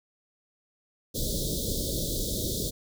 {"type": "band-stop noise", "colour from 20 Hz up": "pink", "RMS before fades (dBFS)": -30, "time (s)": [1.14, 2.71], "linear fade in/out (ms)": 20, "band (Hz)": [600, 3400], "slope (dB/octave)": 96, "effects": []}